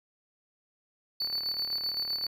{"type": "tone with tremolo", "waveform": "triangle", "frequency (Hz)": 4490, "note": "C#8", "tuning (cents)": 21, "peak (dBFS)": -27, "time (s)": [1.2, 2.27], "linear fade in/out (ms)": 5, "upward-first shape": "square", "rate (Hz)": 7.8, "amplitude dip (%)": 40}
{"type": "click train", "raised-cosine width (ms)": 0.5, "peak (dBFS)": -31, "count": 40, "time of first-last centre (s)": [1.22, 2.266], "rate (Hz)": 37.3}
{"effects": []}